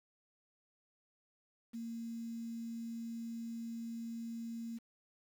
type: tone with quantisation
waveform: sine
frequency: 230.2 Hz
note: A#3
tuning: 22 cents flat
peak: -40 dBFS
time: 1.73-4.79 s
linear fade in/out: 20 ms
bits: 10
effects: none